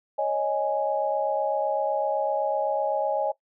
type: chord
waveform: sine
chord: C# suspended second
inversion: none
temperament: equal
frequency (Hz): 554.4 / 622.3 / 830.6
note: C#5 / D#5 / G#5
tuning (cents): 0 / 0 / 0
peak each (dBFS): -27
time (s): 0.18-3.32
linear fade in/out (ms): 10
effects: noise-tail reverb RT60 0.1 s tail -18 dB re dry